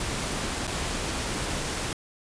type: noise with dropouts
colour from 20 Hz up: pink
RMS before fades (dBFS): -30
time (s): 0-1.93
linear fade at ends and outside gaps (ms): 2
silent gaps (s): 0.67-0.676
effects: resampled to 22050 Hz